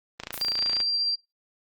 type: click train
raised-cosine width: 0.2 ms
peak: -15 dBFS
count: 18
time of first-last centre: 0.2-0.803 s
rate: 28.2 Hz
type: noise with exponential decay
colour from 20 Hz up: blue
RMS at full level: -32 dBFS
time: 0.33-0.67 s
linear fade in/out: 0 ms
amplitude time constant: 72 ms
type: tone with tremolo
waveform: sine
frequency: 4727 Hz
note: D8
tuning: 10 cents sharp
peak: -22 dBFS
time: 0.4-1.16 s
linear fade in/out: 20 ms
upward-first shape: triangle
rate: 15 Hz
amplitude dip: 25%
effects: noise-tail reverb RT60 0.2 s tail -20 dB re dry + Opus 24 kbps